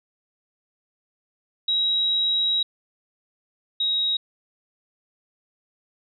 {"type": "tone pair in turn", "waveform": "sine", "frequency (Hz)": [3842, 3804], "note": ["B7", "A#7"], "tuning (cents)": [-48, 34], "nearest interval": "unison", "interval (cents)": 18, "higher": "first", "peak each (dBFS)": [-19, -20], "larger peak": "first", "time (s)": [[1.68, 2.63], [3.8, 4.17]], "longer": "first", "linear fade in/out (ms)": 5, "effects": []}